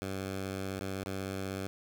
10% pulse tone with dropouts, 96.1 Hz, G2, 34 cents flat, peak -27 dBFS, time 0.02-1.67 s, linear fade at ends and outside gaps 0 ms, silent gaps 0.791-0.81 / 1.037-1.061 s, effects none

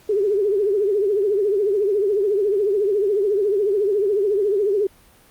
sine tone with vibrato, 405.5 Hz, G#4, 41 cents flat, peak -16 dBFS, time 0.09-4.87 s, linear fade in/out 5 ms, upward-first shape triangle, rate 14 Hz, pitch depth 140 cents each way, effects pink hiss -52 dBFS RMS until 5.3 s + Opus 48 kbps

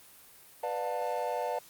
triangle chord, B half-diminished seventh, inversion none, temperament just, 493.9 / 592.7 / 711.2 / 889 Hz, B4 / D5 / F5 / A5, 0 / +16 / +31 / +18 cents, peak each -34 dBFS, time 0.63-1.59 s, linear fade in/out 5 ms, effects white hiss -55 dBFS RMS until 1.69 s + Opus 32 kbps

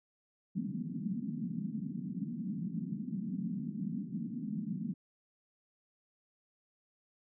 white band-pass noise, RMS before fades -38 dBFS, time 0.55-4.94 s, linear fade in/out 10 ms, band 160 to 240 Hz, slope 48 dB/octave, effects none

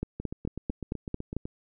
two click trains, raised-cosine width 3 ms, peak -17 / -22 dBFS, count 7 / 11, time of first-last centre 0.03-1.366 / 0.2-1.455 s, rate 4.49 / 7.97 Hz, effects none

